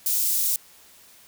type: high-pass noise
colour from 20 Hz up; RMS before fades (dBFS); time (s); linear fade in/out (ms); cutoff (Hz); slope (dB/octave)
white; -23; 0.06-0.56; 2; 6900; 12
effects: white hiss -52 dBFS RMS until 1.27 s